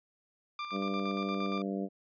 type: tone with tremolo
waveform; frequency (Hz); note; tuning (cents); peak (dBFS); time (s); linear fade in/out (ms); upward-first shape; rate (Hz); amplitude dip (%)
sawtooth; 1187; D6; +18; -31; 0.59-1.62; 2; square; 8.6; 45
type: harmonic tone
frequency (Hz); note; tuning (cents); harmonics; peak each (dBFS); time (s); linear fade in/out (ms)
98; G2; 0; 2 / 3 / 4 / 5 / 6 / 7; -34 / -38 / -40 / -42 / -44 / -45; 0.71-1.89; 50
effects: resampled to 11025 Hz